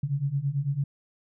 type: beating tone pair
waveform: sine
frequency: 135.1 / 144.1 Hz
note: C#3 / D3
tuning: -44 / -33 cents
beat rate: 9 Hz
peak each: -29 / -27 dBFS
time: 0.03-0.84 s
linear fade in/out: 5 ms
effects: none